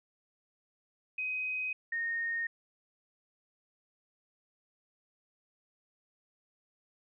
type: tone pair in turn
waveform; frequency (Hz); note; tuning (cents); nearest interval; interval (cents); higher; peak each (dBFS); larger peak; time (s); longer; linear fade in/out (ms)
sine; 2516 / 1847.6; D#7 / A#6; +19 / -16; perfect fourth; 535; first; -32 / -31; second; 1.18-1.73 / 1.92-2.47; neither; 5
effects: none